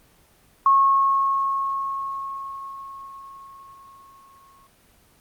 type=tone with exponential decay; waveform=sine; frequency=1092 Hz; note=C#6; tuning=26 cents flat; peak=-12 dBFS; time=0.66-4.67 s; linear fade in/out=2 ms; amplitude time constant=870 ms; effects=pink hiss -57 dBFS RMS until 5.2 s + Opus 24 kbps